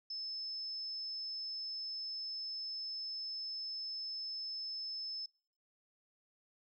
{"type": "tone", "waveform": "sine", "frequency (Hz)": 5240, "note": "E8", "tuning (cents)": -11, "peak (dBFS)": -39, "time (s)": [0.1, 5.26], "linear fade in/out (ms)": 5, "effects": ["noise-tail reverb RT60 0.6 s tail -26 dB re dry"]}